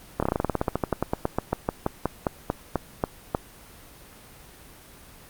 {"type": "slowing click train", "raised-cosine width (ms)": 1, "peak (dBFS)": -8, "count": 28, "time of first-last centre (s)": [0.2, 3.349], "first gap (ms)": 26, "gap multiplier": 1.1, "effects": ["pink hiss -48 dBFS RMS until 5.29 s", "Opus 24 kbps"]}